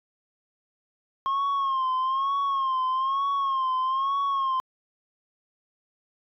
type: tone with vibrato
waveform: sine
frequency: 1073 Hz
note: C6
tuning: 43 cents sharp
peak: -20 dBFS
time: 1.26-4.6 s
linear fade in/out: 0 ms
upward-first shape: sine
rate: 1.1 Hz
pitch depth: 70 cents each way
effects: tanh soft clip ceiling -22 dBFS